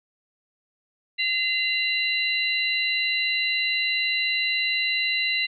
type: tone cluster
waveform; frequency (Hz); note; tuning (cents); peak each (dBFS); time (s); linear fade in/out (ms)
sine; 2053 / 2777 / 3990; C7 / F7 / B7; -33 / -10 / +17; -26; 1.18-5.47; 20
effects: none